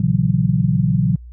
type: chord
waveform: sine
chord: F# dominant seventh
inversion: first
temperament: equal with one note detuned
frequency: 118.72 / 138.59 / 164.81 / 185 Hz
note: A#2 / C#3 / E3 / F#3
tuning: +32 / 0 / 0 / 0 cents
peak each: -19 dBFS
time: 0-1.16 s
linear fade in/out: 5 ms
effects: added 60 Hz sine -34 dBFS peak until 1.32 s